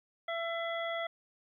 harmonic tone, 670 Hz, E5, 28 cents sharp, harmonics 1 / 2 / 3 / 5, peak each -35 / -41 / -39 / -44 dBFS, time 0.28-1.07 s, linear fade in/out 5 ms, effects 12-bit

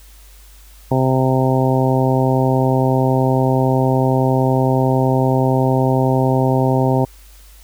harmonic tone, 130.81 Hz, C3, in tune, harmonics 1 / 2 / 3 / 4 / 5 / 6 / 7, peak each -16 / -19 / -21 / -22 / -23 / -24 / -24 dBFS, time 0.91-7.05 s, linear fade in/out 5 ms, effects added 50 Hz sine -41 dBFS peak until 7.63 s + white hiss -48 dBFS RMS until 7.63 s

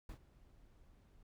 brown noise with ADSR envelope, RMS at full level -45 dBFS, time 0.09-1.23 s, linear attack 3 ms, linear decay 87 ms, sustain -19 dB, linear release 4 ms, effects none

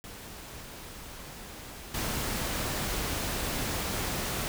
pink noise with level steps, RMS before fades -44 / -32 dBFS, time 0.04-4.48 s, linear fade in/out 0 ms, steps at 1.94 s, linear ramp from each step 5 ms, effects none

